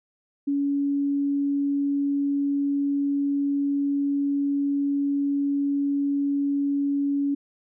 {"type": "tone", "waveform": "sine", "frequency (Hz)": 282.1, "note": "C#4", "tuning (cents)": 30, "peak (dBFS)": -21, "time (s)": [0.47, 7.35], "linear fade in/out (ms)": 10, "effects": []}